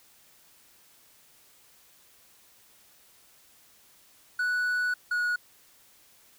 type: tone pair in turn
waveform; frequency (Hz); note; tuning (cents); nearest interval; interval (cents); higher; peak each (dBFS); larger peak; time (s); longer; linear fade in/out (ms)
triangle; 1477 / 1455.8; F#6 / F#6; -3 / -29; unison; 26; first; -23 / -23; neither; 4.39-4.94 / 5.11-5.36; first; 5
effects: white hiss -59 dBFS RMS until 6.38 s